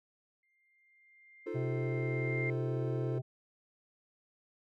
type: tone with exponential growth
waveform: sine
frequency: 2100 Hz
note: C7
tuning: 6 cents sharp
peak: -34 dBFS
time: 0.43-2.5 s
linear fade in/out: 2 ms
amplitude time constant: 450 ms
type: chord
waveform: triangle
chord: F dominant seventh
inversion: third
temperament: equal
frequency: 311.1 / 349.2 / 440 / 523.3 Hz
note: Eb4 / F4 / A4 / C5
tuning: 0 / 0 / 0 / 0 cents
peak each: -42 / -38 / -38 / -44 dBFS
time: 1.46-3.19 s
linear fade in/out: 10 ms
type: harmonic tone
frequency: 128.6 Hz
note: C3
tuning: 30 cents flat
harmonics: 1 / 3 / 5 / 6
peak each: -33 / -45 / -48 / -56 dBFS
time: 1.54-3.22 s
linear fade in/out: 20 ms
effects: none